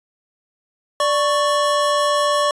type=tone pair together; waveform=square; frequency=587.3 / 1108.7 Hz; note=D5 / C#6; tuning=0 / 0 cents; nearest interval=major seventh; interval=1100 cents; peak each=-19 dBFS; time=1-2.51 s; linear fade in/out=2 ms; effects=resampled to 22050 Hz